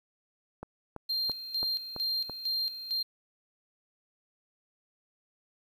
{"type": "click train", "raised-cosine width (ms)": 1, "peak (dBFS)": -25, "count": 6, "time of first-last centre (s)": [0.63, 2.297], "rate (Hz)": 3}
{"type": "tone with tremolo", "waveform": "triangle", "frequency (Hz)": 4186, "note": "C8", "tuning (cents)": 0, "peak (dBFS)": -27, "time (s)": [1.09, 3.03], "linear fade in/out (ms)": 10, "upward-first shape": "square", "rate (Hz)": 2.2, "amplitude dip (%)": 70}
{"effects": ["10-bit"]}